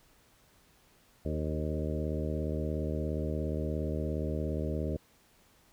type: harmonic tone with a mistuned harmonic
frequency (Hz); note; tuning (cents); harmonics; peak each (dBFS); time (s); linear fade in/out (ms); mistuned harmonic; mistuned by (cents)
77.1; D#2; -15; 1 / 2 / 3 / 4 / 5 / 6 / 7 / 8; -34 / -37 / -39 / -40 / -41 / -42 / -42 / -43; 1.25-4.97; 5; 6; -18
effects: pink hiss -64 dBFS RMS until 5.72 s